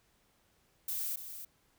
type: noise with echo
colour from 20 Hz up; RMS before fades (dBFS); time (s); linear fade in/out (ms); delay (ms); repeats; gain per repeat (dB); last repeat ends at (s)
violet; -36; 0.88-1.16; 5; 290; 1; -9; 1.45
effects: pink hiss -71 dBFS RMS until 1.78 s